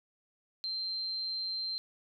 sine tone, 4139 Hz, C8, 20 cents flat, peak -33 dBFS, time 0.64-1.78 s, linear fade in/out 0 ms, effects none

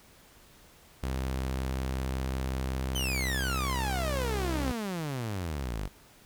sawtooth tone with pitch glide, 65.41 to 64.96 Hz, C2 to C2, 0 to -12 cents, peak -26 dBFS, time 1.03-4.72 s, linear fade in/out 0 ms, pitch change -12 cents, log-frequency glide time 3.86-4.55 s
sawtooth exponential sweep, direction down, 3136 to 46.03 Hz, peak -28 dBFS, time 2.95-5.88 s, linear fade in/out 10 ms
effects pink hiss -57 dBFS RMS until 6.25 s

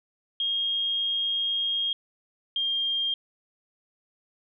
sine tone pair in turn, 3246 / 3209 Hz, G#7 / G7, -40 / +40 cents, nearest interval unison, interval 20 cents, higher first, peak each -24 dBFS, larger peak neither, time 0.4-1.93 / 2.56-3.14 s, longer first, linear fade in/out 2 ms, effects none

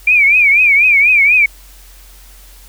sine tone with vibrato, 2349 Hz, D7, in tune, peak -6 dBFS, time 0.07-1.46 s, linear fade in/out 5 ms, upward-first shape triangle, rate 4.1 Hz, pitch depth 150 cents each way, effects added 45 Hz sine -38 dBFS peak until 2.68 s + white hiss -43 dBFS RMS until 2.68 s

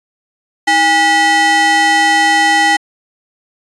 square ring-modulated tone, 566 Hz, C#5, 36 cents sharp, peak -6 dBFS, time 0.67-2.77 s, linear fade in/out 10 ms, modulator 1380 Hz, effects resampled to 22050 Hz

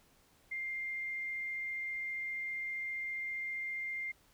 sine tone, 2105 Hz, C7, 10 cents sharp, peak -36 dBFS, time 0.51-4.12 s, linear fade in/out 10 ms, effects pink hiss -67 dBFS RMS until 4.33 s

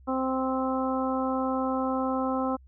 harmonic tone, 261.6 Hz, C4, in tune, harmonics 1 / 2 / 3 / 4 / 5, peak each -28 / -31 / -33 / -34 / -35 dBFS, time 0.07-2.57 s, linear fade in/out 20 ms, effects added 65 Hz sine -50 dBFS peak until 2.67 s

